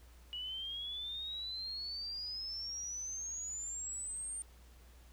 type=exponential sweep; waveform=sine; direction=up; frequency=2917 to 8870 Hz; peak=-39 dBFS; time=0.33-4.42 s; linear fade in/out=0 ms; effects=added 60 Hz sine -56 dBFS peak until 5.12 s + pink hiss -65 dBFS RMS until 5.12 s